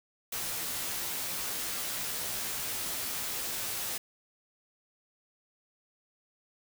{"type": "noise with comb filter", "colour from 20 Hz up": "white", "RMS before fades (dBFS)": -35, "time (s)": [0.32, 3.98], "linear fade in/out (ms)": 5, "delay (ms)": 14, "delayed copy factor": -0.6, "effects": []}